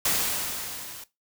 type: noise with level ramp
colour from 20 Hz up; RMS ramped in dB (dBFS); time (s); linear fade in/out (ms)
white; -23 to -42; 0.05-1.04; 5
effects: noise-tail reverb RT60 0.2 s tail -17 dB re dry